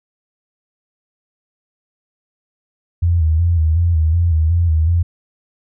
sine tone with vibrato, 82.41 Hz, E2, in tune, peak -11 dBFS, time 3.02-5.03 s, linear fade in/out 10 ms, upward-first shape square, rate 2.7 Hz, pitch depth 69 cents each way, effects none

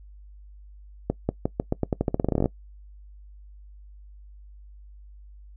accelerating click train, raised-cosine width 2 ms, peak -9 dBFS, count 20, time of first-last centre 1.1-2.458 s, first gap 190 ms, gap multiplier 0.87, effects noise-tail reverb RT60 0.1 s tail -21 dB re dry + added 50 Hz sine -44 dBFS peak until 5.56 s

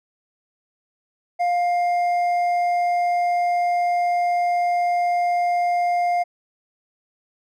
triangle tone with hard clipping, 704 Hz, F5, 14 cents sharp, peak -19 dBFS, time 1.39-6.24 s, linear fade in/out 20 ms, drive 8 dB, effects none

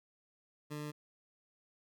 20% pulse tone, 149.3 Hz, D3, 29 cents sharp, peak -35 dBFS, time 0.7-0.92 s, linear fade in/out 20 ms, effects none

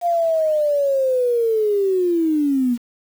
sine linear sweep, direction down, 702 to 233.1 Hz, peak -15 dBFS, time 0.01-2.78 s, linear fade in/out 50 ms, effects 7-bit

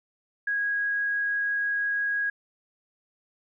sine tone, 1649 Hz, G#6, 13 cents flat, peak -24 dBFS, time 0.47-2.3 s, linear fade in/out 5 ms, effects none

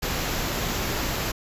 pink band-stop noise, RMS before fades -27 dBFS, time 0.02-1.32 s, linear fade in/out 10 ms, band 7700 to 11000 Hz, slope 96 dB/octave, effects resampled to 32000 Hz

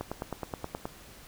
click train, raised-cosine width 1 ms, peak -19 dBFS, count 9, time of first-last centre 0.01-0.855 s, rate 9.47 Hz, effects pink hiss -51 dBFS RMS until 1.27 s

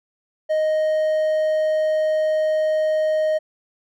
triangle tone, 622.3 Hz, D#5, in tune, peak -15 dBFS, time 0.49-3.39 s, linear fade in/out 20 ms, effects none

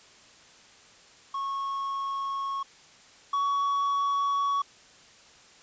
triangle tone pair in turn, 1098 / 1123.7 Hz, C#6 / C#6, -17 / +23 cents, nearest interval unison, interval 40 cents, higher second, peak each -27 / -22 dBFS, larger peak second, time 1.34-2.63 / 3.33-4.62 s, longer neither, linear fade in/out 5 ms, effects white hiss -54 dBFS RMS until 5.62 s + resampled to 16000 Hz

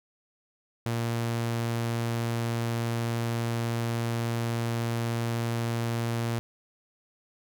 sawtooth tone, 116.54 Hz, A#2, in tune, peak -23 dBFS, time 0.86-6.39 s, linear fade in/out 0 ms, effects none

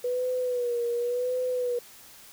sine tone with vibrato, 489.4 Hz, B4, 16 cents flat, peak -25 dBFS, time 0.04-1.79 s, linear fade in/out 5 ms, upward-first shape sine, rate 0.91 Hz, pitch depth 56 cents each way, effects white hiss -50 dBFS RMS until 2.32 s

